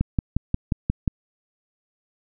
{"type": "click train", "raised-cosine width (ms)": 5, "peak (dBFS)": -8, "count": 7, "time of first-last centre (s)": [0.01, 1.078], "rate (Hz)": 5.62, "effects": []}